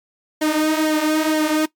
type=tone with flanger; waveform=sawtooth; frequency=310 Hz; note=D#4; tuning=6 cents flat; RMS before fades=-18 dBFS; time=0.41-1.66 s; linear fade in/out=10 ms; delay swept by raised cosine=0.77 to 5.47 ms; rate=2.1 Hz; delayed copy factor=-0.65; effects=noise-tail reverb RT60 0.1 s tail -19 dB re dry + MP3 96 kbps